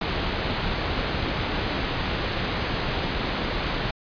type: low-pass noise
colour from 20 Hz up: pink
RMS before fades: -27 dBFS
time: 0.01-3.91 s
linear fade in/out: 5 ms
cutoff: 4500 Hz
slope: 48 dB/octave
effects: resampled to 11025 Hz